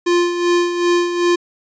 square tone with tremolo, 349.2 Hz, F4, in tune, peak -12 dBFS, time 0.06-1.36 s, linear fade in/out 10 ms, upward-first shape sine, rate 2.6 Hz, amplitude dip 60%, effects resampled to 16000 Hz

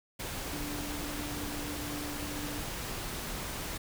sine tone in noise, 293.7 Hz, D4, in tune, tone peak -40 dBFS, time 0.52-2.62 s, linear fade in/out 10 ms, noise pink, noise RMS -38 dBFS, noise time 0.19-3.78 s, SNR -5 dB, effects none

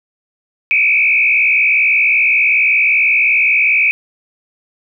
sine tone with frequency modulation, 2407 Hz, D7, 42 cents sharp, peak -9 dBFS, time 0.71-3.91 s, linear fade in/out 0 ms, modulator 62.6 Hz, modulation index 2.6, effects none

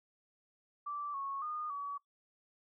sine tone with pitch steps, 1166 / 1102 / 1223 / 1136 Hz, D6 / C#6 / D#6 / C#6, -13 / -11 / -30 / +42 cents, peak -37 dBFS, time 0.86-1.98 s, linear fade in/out 10 ms, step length 280 ms, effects noise-tail reverb RT60 0.1 s tail -19 dB re dry

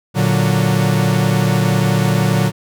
45% pulse chord, Bb augmented, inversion none, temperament equal, 116.54 / 146.83 / 185 Hz, Bb2 / D3 / F#3, 0 / 0 / 0 cents, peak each -17 dBFS, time 0.14-2.52 s, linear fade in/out 50 ms, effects none

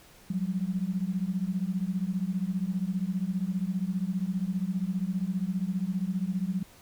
sine beating tone pair, 179 / 194 Hz, F3 / G3, +43 / -18 cents, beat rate 15 Hz, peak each -30 dBFS, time 0.3-6.63 s, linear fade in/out 5 ms, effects pink hiss -55 dBFS RMS until 6.81 s

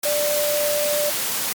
sine tone in noise, 590 Hz, D5, 8 cents sharp, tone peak -20 dBFS, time 0.05-1.1 s, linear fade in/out 5 ms, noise white, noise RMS -24 dBFS, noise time 0.03-1.53 s, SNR +1 dB, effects high-pass 150 Hz 12 dB/octave + MP3 96 kbps

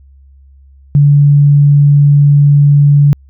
sine tone, 144 Hz, D3, 34 cents flat, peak -3 dBFS, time 0.95-3.13 s, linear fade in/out 0 ms, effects added 68 Hz sine -38 dBFS peak until 3.29 s

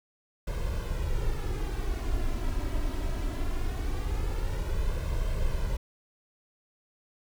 brown noise with flanger, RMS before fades -29 dBFS, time 0.47-5.77 s, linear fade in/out 5 ms, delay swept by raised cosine 1.9 to 3.1 ms, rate 0.21 Hz, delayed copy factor +0.65, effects none

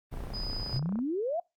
brown noise, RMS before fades -37 dBFS, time 0.11-0.79 s, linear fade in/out 20 ms
click train, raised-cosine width 1 ms, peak -29 dBFS, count 27, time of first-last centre 0.14-0.99 s, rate 30.6 Hz
sine tone, 4978 Hz, D#8, in tune, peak -35 dBFS, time 0.33-0.8 s, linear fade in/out 20 ms
sine exponential sweep, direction up, 116.54 to 721 Hz, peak -28 dBFS, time 0.73-1.4 s, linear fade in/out 5 ms
effects noise-tail reverb RT60 0.2 s tail -23 dB re dry + Opus 32 kbps

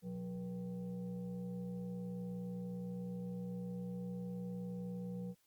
sine tone with frequency modulation, 180.8 Hz, F#3, 40 cents flat, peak -40 dBFS, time 0.02-5.35 s, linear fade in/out 50 ms, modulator 302 Hz, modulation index 0.68, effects white hiss -75 dBFS RMS until 5.46 s + Opus 48 kbps

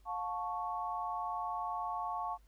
sine chord, F augmented, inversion none, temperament equal with one note detuned, 711.5 / 880 / 1108.7 Hz, F5 / A5 / C#6, +32 / 0 / 0 cents, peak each -40 / -39 / -39 dBFS, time 0.05-2.38 s, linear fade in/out 50 ms, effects added 50 Hz sine -60 dBFS peak until 2.47 s + pink hiss -73 dBFS RMS until 2.47 s

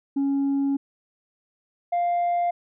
sine tone pair in turn, 277.2 / 698.5 Hz, C#4 / F5, 0 / 0 cents, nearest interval octave + major third, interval 1600 cents, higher second, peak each -18 dBFS, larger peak neither, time 0.16-0.77 / 1.92-2.51 s, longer first, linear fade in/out 10 ms, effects tanh soft clip ceiling -19 dBFS

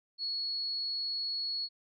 sine tone, 4359 Hz, C#8, 30 cents flat, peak -32 dBFS, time 0.18-1.69 s, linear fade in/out 50 ms, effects none

